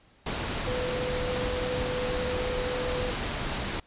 sine tone in noise, 500 Hz, B4, 21 cents sharp, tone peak -30 dBFS, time 0.67-3.11 s, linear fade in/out 5 ms, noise pink, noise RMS -31 dBFS, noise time 0.26-3.8 s, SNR -2 dB, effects pink hiss -60 dBFS RMS until 3.86 s + resampled to 8000 Hz

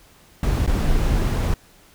brown noise with dropouts, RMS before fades -19 dBFS, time 0.43-1.54 s, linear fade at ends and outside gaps 2 ms, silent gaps 0.664-0.675 s, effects pink hiss -52 dBFS RMS until 1.94 s

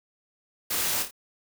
white noise with echo, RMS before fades -28 dBFS, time 0.7-1.03 s, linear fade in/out 10 ms, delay 27 ms, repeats 3, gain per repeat -6 dB, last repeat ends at 1.111 s, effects none

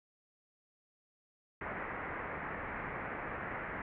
white low-pass noise, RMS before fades -41 dBFS, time 1.61-3.82 s, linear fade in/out 2 ms, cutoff 2100 Hz, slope 48 dB/octave, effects none

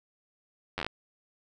slowing click train, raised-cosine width 0.3 ms, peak -16 dBFS, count 7, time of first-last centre 0.78-0.865 s, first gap 10 ms, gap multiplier 1.14, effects none

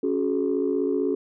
sine chord, C# suspended fourth, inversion none, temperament equal with one note detuned, 277.2 / 370 / 425.7 Hz, C#4 / F#4 / G#4, 0 / 0 / +43 cents, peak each -25 dBFS, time 0.03-1.15 s, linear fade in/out 5 ms, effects tanh soft clip ceiling -14 dBFS

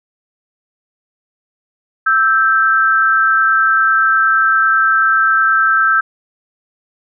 sine tone pair together, 1318.5 / 1568 Hz, E6 / G6, 0 / 0 cents, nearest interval minor third, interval 300 cents, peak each -12 dBFS, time 2.06-6.01 s, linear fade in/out 10 ms, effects none

